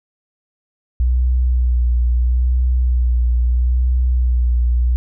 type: tone with vibrato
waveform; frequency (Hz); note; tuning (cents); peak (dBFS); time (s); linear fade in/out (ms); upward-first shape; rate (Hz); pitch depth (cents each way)
sine; 61.3; B1; -12; -12; 1-4.96; 0; sine; 0.76; 33
effects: none